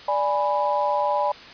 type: chord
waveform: sine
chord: G# diminished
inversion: second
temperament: equal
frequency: 587.3 / 830.6 / 987.8 Hz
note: D5 / G#5 / B5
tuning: 0 / 0 / 0 cents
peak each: -24 dBFS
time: 0.08-1.32 s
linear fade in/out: 5 ms
effects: white hiss -42 dBFS RMS until 1.53 s + resampled to 11025 Hz